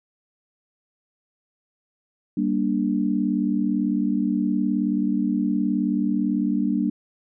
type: chord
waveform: sine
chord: G minor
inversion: none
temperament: just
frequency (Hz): 196 / 235.2 / 294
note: G3 / Bb3 / D4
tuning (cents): 0 / +16 / +2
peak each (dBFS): -24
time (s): 2.37-6.9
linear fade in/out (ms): 5
effects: none